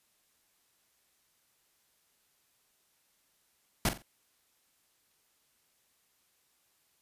pink noise with echo, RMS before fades -27 dBFS, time 3.85-3.89 s, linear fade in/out 2 ms, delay 44 ms, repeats 3, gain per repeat -10 dB, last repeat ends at 4.022 s, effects white hiss -72 dBFS RMS until 7.01 s + resampled to 32000 Hz

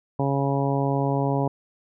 harmonic tone, 138.59 Hz, C#3, in tune, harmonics 1 / 2 / 3 / 4 / 5 / 6 / 7, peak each -24 / -27 / -29 / -30 / -31 / -32 / -32 dBFS, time 0.19-1.48 s, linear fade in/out 5 ms, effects none

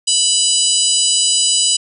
harmonic tone with a mistuned harmonic, 987.8 Hz, B5, in tune, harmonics 3 / 4 / 5 / 6 / 7 / 8 / 9, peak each -17 / -23 / -20 / -27 / -24 / -16 / -21 dBFS, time 0.07-1.77 s, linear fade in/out 10 ms, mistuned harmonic 7, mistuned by -19 cents, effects none

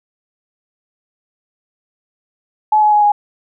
sine tone with pitch steps, 855 / 845.7 / 836.4 / 827.3 Hz, A5 / G#5 / G#5 / G#5, -50 / +31 / +12 / -7 cents, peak -8 dBFS, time 2.72-3.12 s, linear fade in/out 5 ms, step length 100 ms, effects none

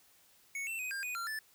square tone with pitch steps, 2215 / 2684 / 2507 / 1603 / 2480 / 1375 / 1750 Hz, C#7 / E7 / D#7 / G6 / D#7 / F6 / A6, -2 / +31 / +12 / +38 / -6 / -27 / -10 cents, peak -37 dBFS, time 0.55-1.39 s, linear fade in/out 2 ms, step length 120 ms, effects white hiss -65 dBFS RMS until 1.54 s

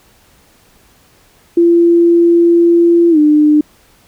sine tone with pitch glide, 341.1 to 300.4 Hz, F4 to D4, -41 to +39 cents, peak -5 dBFS, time 1.57-3.61 s, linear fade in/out 5 ms, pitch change -220 cents, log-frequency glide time 3.1-3.18 s, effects pink hiss -49 dBFS RMS until 4.07 s

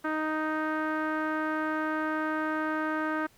sawtooth tone with low-pass filter, 311.1 Hz, D#4, in tune, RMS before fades -30 dBFS, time 0.04-3.27 s, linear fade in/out 10 ms, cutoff 1500 Hz, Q 3.8, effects pink hiss -61 dBFS RMS until 3.37 s

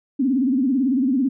sine tone with vibrato, 261.7 Hz, C4, in tune, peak -16 dBFS, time 0.19-1.29 s, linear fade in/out 10 ms, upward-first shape sine, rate 18 Hz, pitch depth 150 cents each way, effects none

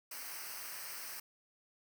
white noise with comb filter, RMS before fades -45 dBFS, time 0.11-1.2 s, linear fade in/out 5 ms, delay 0.28 ms, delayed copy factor -0.75, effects none

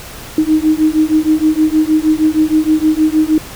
sine beating tone pair, 308.4 / 314.8 Hz, D#4 / D#4, -15 / +20 cents, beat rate 6.4 Hz, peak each -12 dBFS, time 0.38-3.38 s, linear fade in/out 2 ms, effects pink hiss -31 dBFS RMS until 3.55 s

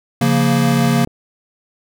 square chord, Bb minor, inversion first, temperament equal, 138.59 / 174.61 / 233.1 Hz, Db3 / F3 / Bb3, 0 / 0 / 0 cents, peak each -17 / -20 / -16 dBFS, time 0.21-1.05 s, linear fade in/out 5 ms
clicks, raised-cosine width 2 ms, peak -23 dBFS, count 3, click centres 0.789 / 0.862 / 1.074 s
effects none

